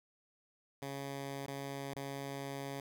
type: tone with dropouts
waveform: 10% pulse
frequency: 138.59 Hz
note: C#3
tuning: in tune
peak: -32 dBFS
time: 0.82-2.8 s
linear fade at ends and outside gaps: 2 ms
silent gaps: 1.463-1.48 / 1.937-1.961 s
effects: none